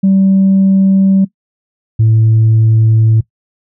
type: tone pair in turn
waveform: sine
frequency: 193 / 111.16 Hz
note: G3 / A2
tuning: -27 / +18 cents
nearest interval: minor seventh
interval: 955 cents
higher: first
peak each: -4 dBFS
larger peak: neither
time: 0.03-1.25 / 1.99-3.21 s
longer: neither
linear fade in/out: 10 ms
effects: noise-tail reverb RT60 0.1 s tail -19 dB re dry + tanh soft clip ceiling -3 dBFS